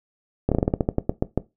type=slowing click train; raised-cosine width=2 ms; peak=-6 dBFS; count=13; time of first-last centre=0.49-1.376 s; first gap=27 ms; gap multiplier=1.17; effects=noise-tail reverb RT60 0.2 s tail -17 dB re dry